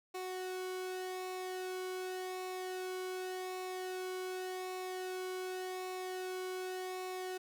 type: tone with flanger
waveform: sawtooth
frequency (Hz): 370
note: F#4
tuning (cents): 0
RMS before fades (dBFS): -41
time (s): 0.14-7.38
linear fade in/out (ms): 10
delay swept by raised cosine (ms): 0.62 to 1.13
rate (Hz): 0.87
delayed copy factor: -0.5
effects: none